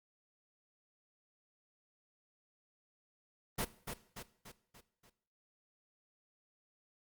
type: noise with echo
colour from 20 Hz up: pink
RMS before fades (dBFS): -35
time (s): 3.58-3.65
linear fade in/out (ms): 10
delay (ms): 290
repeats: 5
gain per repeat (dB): -6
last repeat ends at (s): 5.1
effects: noise-tail reverb RT60 0.6 s tail -17 dB re dry + Opus 32 kbps